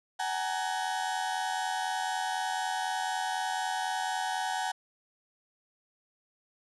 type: tone cluster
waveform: 35% pulse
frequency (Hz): 754 / 838 / 928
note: F#5 / G#5 / A#5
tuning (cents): +32 / +15 / -8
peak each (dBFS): -31 / -33 / -36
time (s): 0.19-4.72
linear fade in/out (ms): 10
effects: resampled to 24000 Hz + 11-bit